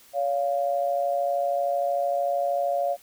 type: tone pair together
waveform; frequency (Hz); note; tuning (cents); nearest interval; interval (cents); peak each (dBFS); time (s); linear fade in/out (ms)
sine; 565.4 / 698.5; C#5 / F5; +34 / 0; major third; 366; -25; 0.13-2.97; 50
effects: white hiss -54 dBFS RMS until 3.02 s